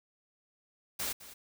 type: noise with echo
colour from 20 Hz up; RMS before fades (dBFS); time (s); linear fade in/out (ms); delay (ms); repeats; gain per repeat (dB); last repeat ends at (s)
white; -35; 0.99-1.13; 10; 210; 1; -15; 1.34
effects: none